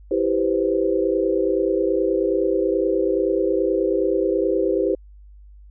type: chord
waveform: sine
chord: C major seventh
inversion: first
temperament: equal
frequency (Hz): 329.6 / 392 / 493.9 / 523.3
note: E4 / G4 / B4 / C5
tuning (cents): 0 / 0 / 0 / 0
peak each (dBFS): -23 / -21 / -25 / -24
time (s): 0.11-4.95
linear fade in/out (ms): 5
effects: added 50 Hz sine -42 dBFS peak until 5.7 s